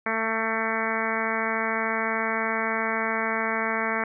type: harmonic tone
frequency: 223.3 Hz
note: A3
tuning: 26 cents sharp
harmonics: 1 / 2 / 3 / 4 / 5 / 6 / 7 / 8 / 9 / 10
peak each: -33 / -33 / -33 / -33 / -33 / -33 / -33 / -33 / -33 / -33 dBFS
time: 0.06-4.04 s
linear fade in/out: 2 ms
effects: none